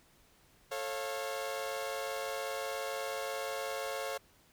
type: chord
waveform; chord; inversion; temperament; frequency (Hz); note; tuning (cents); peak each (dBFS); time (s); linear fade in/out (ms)
sawtooth; A augmented; none; equal with one note detuned; 440 / 545.8 / 698.5; A4 / C#5 / E#5; 0 / -27 / 0; -38 / -34 / -38; 0.71-4.18; 10
effects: pink hiss -65 dBFS RMS until 4.52 s